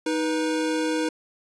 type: tone pair together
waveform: square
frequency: 313.3 / 488.2 Hz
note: D#4 / B4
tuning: +12 / -20 cents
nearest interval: minor sixth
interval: 768 cents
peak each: -25 / -28 dBFS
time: 0.06-1.09 s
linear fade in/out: 5 ms
effects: resampled to 22050 Hz